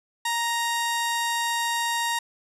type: tone pair together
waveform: 25% pulse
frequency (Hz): 934 / 3739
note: A#5 / A#7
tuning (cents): +3 / +4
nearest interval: 2 octaves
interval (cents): 2401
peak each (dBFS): -21 / -27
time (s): 0.25-2.19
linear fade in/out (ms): 5
effects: resampled to 32000 Hz